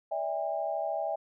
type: tone cluster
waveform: sine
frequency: 578 / 651 / 807 Hz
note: D5 / E5 / G#5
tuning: -28 / -22 / -50 cents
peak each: -36 / -32 / -34 dBFS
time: 0.11-1.16 s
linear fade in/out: 10 ms
effects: none